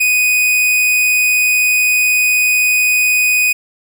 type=tone; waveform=45% pulse; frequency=2489 Hz; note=D#7; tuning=in tune; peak=-10 dBFS; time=0-3.53 s; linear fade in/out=10 ms; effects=none